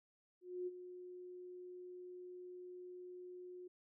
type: tone with ADSR envelope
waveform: sine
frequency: 360.9 Hz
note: F#4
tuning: 43 cents flat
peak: -38 dBFS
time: 0.41-3.68 s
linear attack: 260 ms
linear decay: 31 ms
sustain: -11 dB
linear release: 9 ms
effects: none